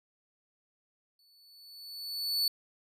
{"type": "tone with exponential growth", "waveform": "45% pulse", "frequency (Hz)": 4460, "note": "C#8", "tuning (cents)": 10, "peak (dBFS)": -24, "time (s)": [1.19, 2.48], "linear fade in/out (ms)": 2, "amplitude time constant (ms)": 280, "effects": ["resampled to 32000 Hz"]}